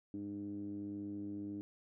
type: tone with low-pass filter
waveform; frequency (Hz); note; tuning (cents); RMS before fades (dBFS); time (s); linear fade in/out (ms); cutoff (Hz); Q
10% pulse; 101.6; G#2; -38; -43; 0.14-1.61; 0; 280; 8.9
effects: none